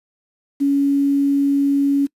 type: tone with quantisation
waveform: sine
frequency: 280.2 Hz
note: C#4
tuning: 19 cents sharp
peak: -13 dBFS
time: 0.6-2.07 s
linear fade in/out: 20 ms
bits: 7
effects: noise-tail reverb RT60 0.1 s tail -23 dB re dry + resampled to 32000 Hz